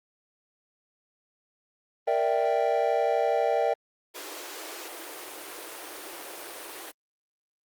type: chord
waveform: triangle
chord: E half-diminished seventh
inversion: second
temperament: equal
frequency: 466.2 / 587.3 / 659.3 / 784 Hz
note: Bb4 / D5 / E5 / G5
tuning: 0 / 0 / 0 / 0 cents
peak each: -26 dBFS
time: 2.07-3.74 s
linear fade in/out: 10 ms
type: high-pass noise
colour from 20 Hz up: pink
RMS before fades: -40 dBFS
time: 4.14-6.92 s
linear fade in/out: 20 ms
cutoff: 300 Hz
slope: 96 dB/octave
effects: Opus 32 kbps